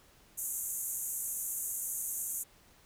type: band-pass noise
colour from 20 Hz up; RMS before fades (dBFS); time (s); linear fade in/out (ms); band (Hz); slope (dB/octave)
white; -37; 0.37-2.44; 20; 6400 to 14000; 96
effects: pink hiss -62 dBFS RMS until 2.85 s